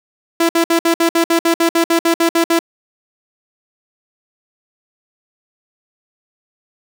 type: tone bursts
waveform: sawtooth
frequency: 334.3 Hz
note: E4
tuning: 24 cents sharp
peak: -7 dBFS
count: 15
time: 0.4-2.591 s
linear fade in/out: 5 ms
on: 91 ms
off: 59 ms
effects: none